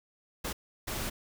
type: noise bursts at uneven times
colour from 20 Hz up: pink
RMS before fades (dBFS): -35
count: 2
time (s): 0.44-0.53 / 0.87-1.1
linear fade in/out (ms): 10
effects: none